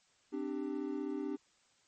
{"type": "chord", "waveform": "triangle", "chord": "C suspended second", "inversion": "none", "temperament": "equal with one note detuned", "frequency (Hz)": [261.6, 297.6, 392], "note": ["C4", "D4", "G4"], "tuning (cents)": [0, 23, 0], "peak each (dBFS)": [-39, -36, -39], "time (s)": [0.32, 1.37], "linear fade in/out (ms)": 20, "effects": ["white hiss -70 dBFS RMS until 1.87 s", "MP3 32 kbps"]}